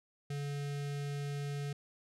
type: tone with notch filter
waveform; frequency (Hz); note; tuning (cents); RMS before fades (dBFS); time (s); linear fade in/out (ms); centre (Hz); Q
square; 143; D3; -46; -38; 0.3-1.73; 5; 990; 1.6
effects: low-pass 10000 Hz 12 dB/octave